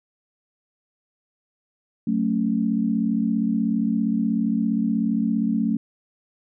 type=chord; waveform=sine; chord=F# minor; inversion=none; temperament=just; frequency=185 / 222 / 277.5 Hz; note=F#3 / A3 / C#4; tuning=0 / +16 / +2 cents; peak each=-26 / -21 / -26 dBFS; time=2.07-5.77 s; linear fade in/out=5 ms; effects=none